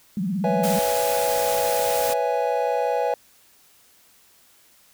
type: tone with vibrato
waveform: sine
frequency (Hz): 189.2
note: F#3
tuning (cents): +39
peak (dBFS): -22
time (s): 0.17-0.79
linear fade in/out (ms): 2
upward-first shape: triangle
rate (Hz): 17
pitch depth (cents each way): 240
type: chord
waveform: triangle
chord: C# minor seventh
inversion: third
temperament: equal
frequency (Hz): 493.9 / 554.4 / 659.3 / 830.6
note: B4 / C#5 / E5 / G#5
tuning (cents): 0 / 0 / 0 / 0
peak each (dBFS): -23 / -25 / -25 / -23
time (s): 0.44-3.14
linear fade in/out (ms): 2
type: noise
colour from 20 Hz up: white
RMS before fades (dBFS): -29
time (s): 0.63-2.14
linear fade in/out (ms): 10
effects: white hiss -56 dBFS RMS until 4.93 s